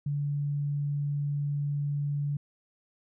sine tone, 144.2 Hz, D3, 31 cents flat, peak -27 dBFS, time 0.06-2.37 s, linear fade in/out 5 ms, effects none

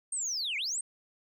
sine linear two-way sweep, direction down then up, 8740 to 2061 to 8740 Hz, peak -29 dBFS, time 0.12-0.81 s, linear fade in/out 5 ms, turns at 0.57 s, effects tanh soft clip ceiling -28 dBFS

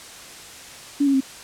sine tone with pitch steps, 284.6 / 275.5 / 266.8 Hz, C#4 / C#4 / C4, +46 / -11 / +34 cents, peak -15 dBFS, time 1-1.207 s, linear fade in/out 10 ms, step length 69 ms, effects white hiss -40 dBFS RMS until 1.43 s + low-pass 9000 Hz 12 dB/octave

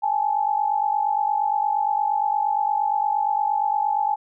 sine tone pair together, 817 / 865.6 Hz, G#5 / A5, -29 / -29 cents, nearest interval minor second, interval 100 cents, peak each -22 dBFS, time 0.02-4.16 s, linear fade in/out 20 ms, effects none

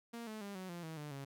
sawtooth tone with pitch steps, 233.5 / 216.6 / 200.9 / 186.4 / 172.92 / 160.41 / 148.8 / 138.04 Hz, A#3 / A3 / G3 / F#3 / F3 / E3 / D3 / C#3, +3 / -27 / +43 / +13 / -17 / -47 / +23 / -7 cents, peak -40 dBFS, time 0.13-1.25 s, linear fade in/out 10 ms, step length 140 ms, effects none

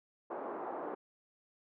pink band-pass noise, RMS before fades -41 dBFS, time 0.3-0.95 s, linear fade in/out 10 ms, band 330 to 1100 Hz, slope 24 dB/octave, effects none

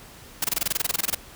white noise bursts, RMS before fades -23 dBFS, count 16, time 0.42-1.149 s, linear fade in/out 5 ms, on 24 ms, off 23 ms, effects pink hiss -46 dBFS RMS until 1.35 s

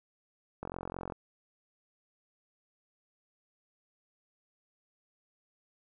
click train, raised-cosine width 1 ms, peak -24 dBFS, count 23, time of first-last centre 0.63-1.122 s, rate 44.7 Hz, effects none

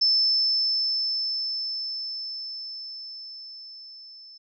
sine tone with level ramp, 5274 Hz, E8, in tune, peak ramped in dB -17 to -44 dBFS, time 0.01-4.38 s, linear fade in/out 10 ms, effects none

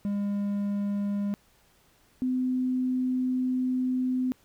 triangle / sine tone pair in turn, 202.5 / 254.9 Hz, G#3 / C4, -43 / -45 cents, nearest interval major third, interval 398 cents, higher second, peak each -24 dBFS, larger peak neither, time 0.05-1.34 / 2.22-4.32 s, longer second, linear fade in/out 0 ms, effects pink hiss -63 dBFS RMS until 4.44 s

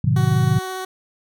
sine chord, G# diminished seventh, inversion none, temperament just, 103.83 / 124.59 / 149.51 / 179.41 Hz, G#2 / B2 / D3 / F3, 0 / +16 / +31 / +47 cents, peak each -21 / -18 / -19 / -24 dBFS, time 0.04-0.59 s, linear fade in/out 5 ms
15% pulse tone with vibrato, 374.5 Hz, F#4, 21 cents sharp, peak -20 dBFS, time 0.16-0.85 s, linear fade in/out 5 ms, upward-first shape sine, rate 15 Hz, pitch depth 8 cents each way
effects none

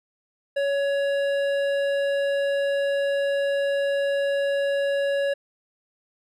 triangle tone with hard clipping, 560 Hz, C#5, 18 cents sharp, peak -23 dBFS, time 0.56-5.34 s, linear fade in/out 10 ms, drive 15 dB, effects none

